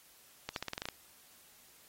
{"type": "accelerating click train", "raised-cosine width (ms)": 0.2, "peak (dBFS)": -19, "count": 9, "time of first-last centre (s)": [0.49, 0.887], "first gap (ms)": 72, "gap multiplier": 0.89, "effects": ["white hiss -61 dBFS RMS until 1.88 s", "AAC 48 kbps"]}